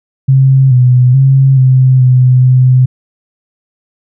sine tone with pitch steps, 133.7 / 125.3 / 134.7 / 129.9 / 127.1 / 128 Hz, C3 / B2 / C#3 / C3 / C3 / C3, +38 / +25 / -49 / -12 / -50 / -38 cents, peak -3 dBFS, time 0.28-2.86 s, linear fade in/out 10 ms, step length 430 ms, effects none

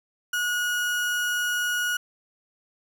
35% pulse tone, 1452 Hz, F#6, 33 cents flat, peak -22 dBFS, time 0.33-1.97 s, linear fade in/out 5 ms, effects none

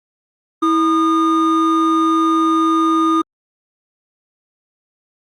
triangle tone pair together, 324.9 / 1223 Hz, E4 / D#6, -25 / -30 cents, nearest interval octave + major seventh, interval 2295 cents, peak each -12 / -13 dBFS, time 0.62-3.22 s, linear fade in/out 10 ms, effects tanh soft clip ceiling -2 dBFS + Opus 48 kbps

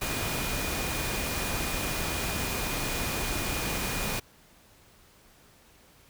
sine tone in noise, 2445 Hz, D#7, 31 cents flat, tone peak -39 dBFS, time 0.01-4.2 s, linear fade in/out 10 ms, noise pink, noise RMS -31 dBFS, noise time 0.01-4.2 s, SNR -11 dB, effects pink hiss -58 dBFS RMS until 6.09 s

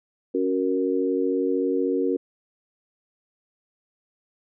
sine chord, F# major, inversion second, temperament equal, 277.2 / 370 / 466.2 Hz, C#4 / F#4 / A#4, 0 / 0 / 0 cents, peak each -25 dBFS, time 0.34-2.17 s, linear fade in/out 10 ms, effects none

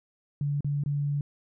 sine tone with dropouts, 143.9 Hz, D3, 35 cents flat, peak -25 dBFS, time 0.41-1.21 s, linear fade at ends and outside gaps 2 ms, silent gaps 0.607-0.645 / 0.837-0.86 s, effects none

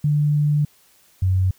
sine tone pair in turn, 148 / 93.44 Hz, D3 / F#2, +14 / +18 cents, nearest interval minor sixth, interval 796 cents, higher first, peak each -15 dBFS, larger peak neither, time 0.04-0.65 / 1.22-1.51 s, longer first, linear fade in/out 5 ms, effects white hiss -56 dBFS RMS until 1.58 s

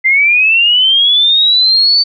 sine linear sweep, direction up, 2058 to 4566 Hz, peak -6 dBFS, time 0.04-2.04 s, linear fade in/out 20 ms, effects none

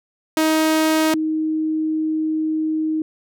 sawtooth / sine tone pair in turn, 315.2 / 313.6 Hz, D#4 / D#4, +23 / +14 cents, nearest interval unison, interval 9 cents, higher first, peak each -11 / -18 dBFS, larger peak first, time 0.37-1.14 / 1.14-3.02 s, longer second, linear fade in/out 2 ms, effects none

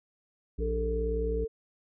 harmonic tone, 58.27 Hz, A#1, in tune, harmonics 1 / 3 / 5 / 7, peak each -30 / -40 / -42 / -44 dBFS, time 0.58-1.45 s, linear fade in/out 10 ms
sine tone, 446.8 Hz, A4, 27 cents sharp, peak -30 dBFS, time 0.6-1.48 s, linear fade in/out 20 ms
effects none

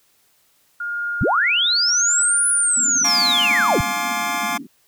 sine tone with tremolo, 1418 Hz, F6, 26 cents sharp, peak -21 dBFS, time 0.8-3.03 s, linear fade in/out 5 ms, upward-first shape triangle, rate 0.89 Hz, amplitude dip 55%
sine linear two-way sweep, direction up then down, 51.91 to 10030 to 51.91 Hz, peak -15 dBFS, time 1.21-3.81 s, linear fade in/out 0 ms, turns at 2.48 s
white band-pass noise, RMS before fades -34 dBFS, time 2.77-4.67 s, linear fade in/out 5 ms, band 200 to 280 Hz, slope 48 dB/octave
25% pulse chord, D half-diminished seventh, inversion first, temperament just, 704.8 / 845.8 / 1057.2 / 1174.7 Hz, F5 / Ab5 / C6 / D6, +16 / +31 / +18 / 0 cents, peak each -23 dBFS, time 3.04-4.58 s, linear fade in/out 10 ms
effects white hiss -60 dBFS RMS until 4.87 s

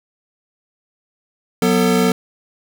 square tone cluster, 182.8 / 245.2 / 447.3 Hz, F#3 / B3 / A4, -21 / -12 / +28 cents, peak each -18 dBFS, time 1.62-2.12 s, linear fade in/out 2 ms, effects none

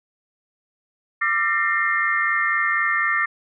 sine tone cluster, 1182 / 1361 / 1805 / 1889 / 2107 Hz, D6 / F6 / A6 / A#6 / C7, +11 / -45 / +44 / +22 / +12 cents, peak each -25 / -27 / -21 / -30 / -25 dBFS, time 1.21-3.26 s, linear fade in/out 10 ms, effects none

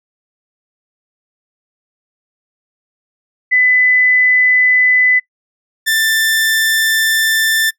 sine / sawtooth tone pair in turn, 2004 / 1775.6 Hz, B6 / A6, +25 / +15 cents, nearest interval major second, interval 210 cents, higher first, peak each -8 dBFS, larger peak neither, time 3.51-5.2 / 5.86-7.71 s, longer second, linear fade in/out 20 ms, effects noise-tail reverb RT60 0.1 s tail -22 dB re dry

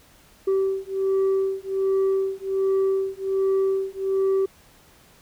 sine beating tone pair, 385.5 / 386.8 Hz, G4 / G4, -29 / -23 cents, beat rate 1.3 Hz, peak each -21 / -21 dBFS, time 0.47-4.46 s, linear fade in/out 10 ms, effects tanh soft clip ceiling -17 dBFS + pink hiss -54 dBFS RMS until 5.21 s

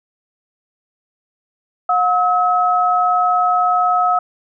sine tone pair together, 721.2 / 1285 Hz, F#5 / E6, -45 / -45 cents, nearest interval minor seventh, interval 1000 cents, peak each -15 dBFS, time 1.89-4.19 s, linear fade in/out 5 ms, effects none

